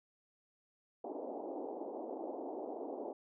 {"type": "band-pass noise", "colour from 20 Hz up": "pink", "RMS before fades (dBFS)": -43, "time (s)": [1.04, 3.13], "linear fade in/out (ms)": 5, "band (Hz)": [270, 820], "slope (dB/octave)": 48, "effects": []}